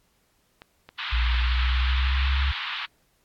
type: clicks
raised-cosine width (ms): 0.3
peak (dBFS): -26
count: 4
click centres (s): 0.619 / 0.89 / 1.345 / 1.417
type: band-pass noise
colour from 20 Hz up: white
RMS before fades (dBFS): -32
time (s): 0.98-2.86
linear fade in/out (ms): 10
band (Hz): 950 to 3800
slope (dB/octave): 48
type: exponential sweep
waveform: sine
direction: up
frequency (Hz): 58.27 to 68.6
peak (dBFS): -20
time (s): 1.12-2.52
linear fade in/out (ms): 10
effects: pink hiss -67 dBFS RMS until 3.24 s + AAC 64 kbps